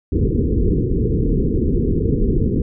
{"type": "low-pass noise", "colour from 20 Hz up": "pink", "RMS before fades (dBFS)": -17, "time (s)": [0.12, 2.62], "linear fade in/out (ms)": 5, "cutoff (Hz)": 470, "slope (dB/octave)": 96, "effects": []}